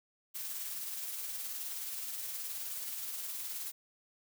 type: noise with tremolo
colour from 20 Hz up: blue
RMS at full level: -39 dBFS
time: 0.34-3.72 s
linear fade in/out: 20 ms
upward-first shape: sine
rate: 19 Hz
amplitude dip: 30%
effects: none